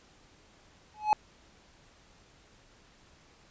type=tone with exponential growth; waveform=triangle; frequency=850 Hz; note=G#5; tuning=40 cents sharp; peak=-15 dBFS; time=0.94-1.13 s; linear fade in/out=0 ms; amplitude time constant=40 ms; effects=pink hiss -60 dBFS RMS until 3.5 s + resampled to 16000 Hz